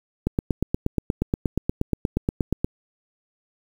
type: click train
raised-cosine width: 3 ms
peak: -8 dBFS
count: 21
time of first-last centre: 0.27-2.645 s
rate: 8.42 Hz
effects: 7-bit